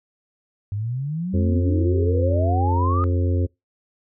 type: exponential sweep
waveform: sine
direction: up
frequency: 98 to 1259 Hz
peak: -23 dBFS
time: 0.72-3.04 s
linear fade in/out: 0 ms
type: harmonic tone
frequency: 88.7 Hz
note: F2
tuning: 27 cents sharp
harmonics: 1 / 3 / 4 / 5 / 6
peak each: -18 / -28 / -30 / -32 / -34 dBFS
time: 1.33-3.47 s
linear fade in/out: 20 ms
effects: noise-tail reverb RT60 0.2 s tail -24 dB re dry